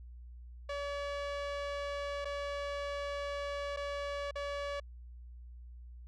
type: tone with dropouts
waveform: sawtooth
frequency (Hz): 570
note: C#5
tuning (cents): +48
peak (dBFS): -32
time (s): 0.69-4.8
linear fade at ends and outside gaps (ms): 5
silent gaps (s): 2.247-2.253 / 3.764-3.77 / 4.311-4.355
effects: added 60 Hz sine -47 dBFS peak until 6.07 s + low-pass 4000 Hz 12 dB/octave